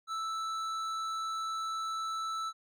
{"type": "tone with hard clipping", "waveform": "sine", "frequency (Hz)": 1318, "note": "E6", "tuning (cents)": -1, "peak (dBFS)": -35, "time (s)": [0.07, 2.53], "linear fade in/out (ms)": 50, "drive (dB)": 10, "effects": []}